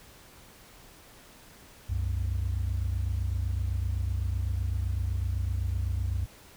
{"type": "tone pair together", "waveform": "sine", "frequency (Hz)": [66.32, 94.2], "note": ["C2", "F#2"], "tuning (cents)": [24, 32], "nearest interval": "tritone", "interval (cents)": 608, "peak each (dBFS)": -28, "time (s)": [1.89, 6.26], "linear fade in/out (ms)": 10, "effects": ["tanh soft clip ceiling -22 dBFS", "pink hiss -53 dBFS RMS until 6.56 s"]}